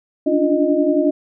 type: tone cluster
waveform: sine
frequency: 287 / 298 / 347.3 / 618 Hz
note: D4 / D4 / F4 / D#5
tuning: -40 / +25 / -10 / -12 cents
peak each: -19 dBFS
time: 0.26-1.11 s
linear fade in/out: 10 ms
effects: none